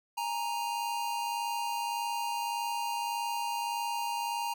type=tone pair together; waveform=square; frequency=830.6 / 932.3 Hz; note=G#5 / A#5; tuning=0 / 0 cents; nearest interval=major second; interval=200 cents; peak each=-38 / -33 dBFS; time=0.17-4.54 s; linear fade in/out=10 ms; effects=none